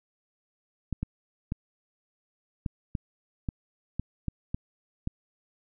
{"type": "clicks", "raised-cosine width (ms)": 5, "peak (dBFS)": -17, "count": 10, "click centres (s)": [0.927, 1.03, 1.521, 2.662, 2.952, 3.488, 3.996, 4.283, 4.545, 5.074], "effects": []}